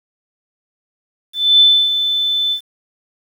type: tone with ADSR envelope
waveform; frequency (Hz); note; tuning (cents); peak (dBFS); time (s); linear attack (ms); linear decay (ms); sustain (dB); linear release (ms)
sine; 3520; A7; 0; -5; 1.33-2.61; 270; 290; -9; 91
effects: 7-bit